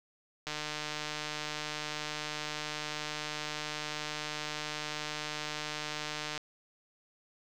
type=click train; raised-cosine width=0.2 ms; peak=-19 dBFS; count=893; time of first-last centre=0.47-6.377 s; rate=151 Hz; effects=none